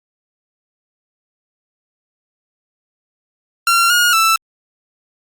sawtooth tone with pitch steps, 1372 / 1433 / 1325 Hz, F6 / F6 / E6, -31 / +44 / +9 cents, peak -7 dBFS, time 3.67-4.36 s, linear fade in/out 2 ms, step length 230 ms, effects Opus 48 kbps

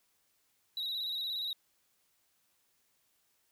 sine tone with vibrato, 3860 Hz, B7, 40 cents flat, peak -31 dBFS, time 0.77-1.53 s, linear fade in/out 2 ms, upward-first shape square, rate 17 Hz, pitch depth 37 cents each way, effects tanh soft clip ceiling -33 dBFS + white hiss -74 dBFS RMS until 3.51 s

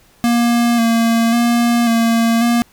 square tone with vibrato, 233.1 Hz, A#3, in tune, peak -12 dBFS, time 0.24-2.62 s, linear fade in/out 0 ms, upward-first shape square, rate 0.92 Hz, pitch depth 26 cents each way, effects pink hiss -51 dBFS RMS until 2.72 s

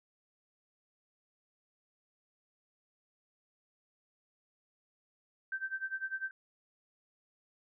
sine tone with tremolo, 1557 Hz, G6, 12 cents flat, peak -32 dBFS, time 5.52-6.31 s, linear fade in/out 2 ms, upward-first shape sine, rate 10 Hz, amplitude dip 90%, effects none

